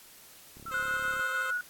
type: click train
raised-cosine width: 3 ms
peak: -38 dBFS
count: 23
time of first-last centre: 0.57-1.195 s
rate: 35.2 Hz
type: tone with vibrato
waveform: sine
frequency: 1318.5 Hz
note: E6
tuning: in tune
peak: -36 dBFS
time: 0.66-1.53 s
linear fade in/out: 5 ms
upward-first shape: square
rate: 12 Hz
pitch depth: 42 cents each way
type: tone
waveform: 10% pulse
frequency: 523.3 Hz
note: C5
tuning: in tune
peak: -29 dBFS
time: 0.71-1.51 s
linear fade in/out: 10 ms
type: tone with tremolo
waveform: sine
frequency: 1460 Hz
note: F#6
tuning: 24 cents flat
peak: -28 dBFS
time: 0.74-1.61 s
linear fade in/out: 2 ms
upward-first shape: square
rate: 6.6 Hz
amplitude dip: 35%
effects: white hiss -53 dBFS RMS until 1.69 s + AAC 64 kbps